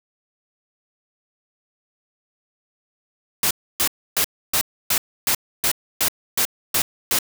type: noise bursts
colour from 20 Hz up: white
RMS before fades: -19 dBFS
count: 11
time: 3.43-7.188 s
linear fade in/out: 2 ms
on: 78 ms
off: 290 ms
effects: none